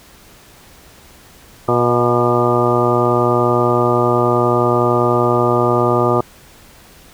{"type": "harmonic tone with a mistuned harmonic", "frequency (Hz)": 120.7, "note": "B2", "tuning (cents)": -39, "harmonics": [1, 2, 3, 4, 5, 6, 7, 8, 9, 10], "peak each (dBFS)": [-20, -22, -17, -20, -20, -23, -24, -25, -29, -19], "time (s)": [1.68, 6.21], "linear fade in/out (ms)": 5, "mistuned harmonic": 5, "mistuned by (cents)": 29, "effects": ["pink hiss -44 dBFS RMS until 7.13 s"]}